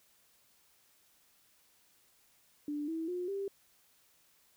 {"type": "tone with pitch steps", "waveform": "sine", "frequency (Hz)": [294.2, 324.6, 358, 395], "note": ["D4", "E4", "F4", "G4"], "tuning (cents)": [3, -27, 43, 13], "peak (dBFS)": -34, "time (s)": [2.68, 3.48], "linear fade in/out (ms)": 2, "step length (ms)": 200, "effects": ["white hiss -68 dBFS RMS until 4.56 s"]}